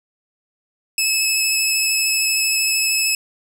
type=tone with vibrato; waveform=15% pulse; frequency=2596 Hz; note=E7; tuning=27 cents flat; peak=-9 dBFS; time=0.98-3.15 s; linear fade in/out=2 ms; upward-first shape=triangle; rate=13 Hz; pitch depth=16 cents each way; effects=none